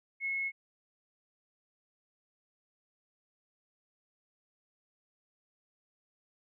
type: tone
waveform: sine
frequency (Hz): 2180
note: C#7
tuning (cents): -29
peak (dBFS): -31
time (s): 0.2-0.52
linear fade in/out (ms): 50
effects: none